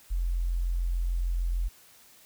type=tone; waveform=sine; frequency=43.39 Hz; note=F1; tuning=10 cents flat; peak=-25 dBFS; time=0.1-1.69 s; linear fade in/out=20 ms; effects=white hiss -56 dBFS RMS until 2.25 s